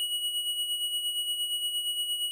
square tone with tremolo, 2917 Hz, F#7, 25 cents flat, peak -27 dBFS, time 0-2.31 s, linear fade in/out 0 ms, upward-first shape sine, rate 8.6 Hz, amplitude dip 50%, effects 11-bit

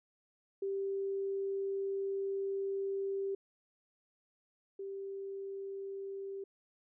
sine tone pair in turn, 392 / 392 Hz, G4 / G4, 0 / 0 cents, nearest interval unison, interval 0 cents, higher neither, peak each -33 / -39 dBFS, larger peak first, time 0.62-3.35 / 4.79-6.44 s, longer first, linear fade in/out 5 ms, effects none

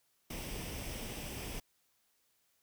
pink noise with comb filter, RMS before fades -42 dBFS, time 0.3-1.6 s, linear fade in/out 5 ms, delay 0.36 ms, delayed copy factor +0.5, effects white hiss -75 dBFS RMS until 2.62 s

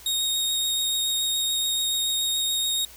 sawtooth tone with vibrato, 3733 Hz, A#7, 2 cents sharp, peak -20 dBFS, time 0.06-2.85 s, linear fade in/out 2 ms, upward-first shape triangle, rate 7 Hz, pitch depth 13 cents each way, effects added 60 Hz sine -53 dBFS peak until 2.96 s + white hiss -47 dBFS RMS until 2.96 s

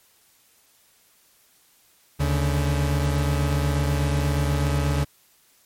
40% pulse tone pair together, 74.8 / 141.37 Hz, D2 / C#3, +32 / +34 cents, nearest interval major seventh, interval 1102 cents, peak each -22 dBFS, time 2.19-5.05 s, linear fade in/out 20 ms, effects white hiss -59 dBFS RMS until 5.65 s + MP3 64 kbps

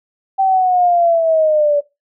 sine linear sweep, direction down, 778 to 574 Hz, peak -10 dBFS, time 0.38-1.81 s, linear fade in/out 20 ms, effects noise-tail reverb RT60 0.2 s tail -17 dB re dry

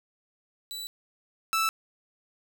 sawtooth tone pair in turn, 3951 / 1318.5 Hz, B7 / E6, 0 / 0 cents, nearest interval octave + perfect fifth, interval 1900 cents, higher first, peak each -32 / -20 dBFS, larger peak second, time 0.71-0.87 / 1.53-1.69 s, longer neither, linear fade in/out 0 ms, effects none

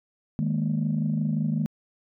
sine chord, D# suspended fourth, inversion none, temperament equal, 155.56 / 207.7 / 233.1 Hz, D#3 / G#3 / A#3, 0 / 0 / 0 cents, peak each -25 / -27 / -28 dBFS, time 0.39-1.66 s, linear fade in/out 0 ms, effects tanh soft clip ceiling -16 dBFS

